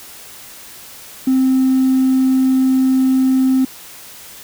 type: tone with hard clipping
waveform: sine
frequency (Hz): 261.6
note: C4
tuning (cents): 0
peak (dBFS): -11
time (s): 1.27-3.65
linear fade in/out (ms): 5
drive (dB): 1
effects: white hiss -37 dBFS RMS until 4.43 s